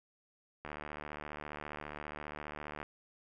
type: click train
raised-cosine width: 0.5 ms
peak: -27 dBFS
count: 164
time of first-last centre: 0.65-2.829 s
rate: 74.8 Hz
effects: none